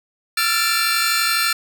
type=tone cluster; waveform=sawtooth; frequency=1337 / 1389 / 1760 / 2346 / 4207 Hz; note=E6 / F6 / A6 / D7 / C8; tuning=+24 / -10 / 0 / -2 / +9 cents; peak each=-20 dBFS; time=0.37-1.53 s; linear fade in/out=5 ms; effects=none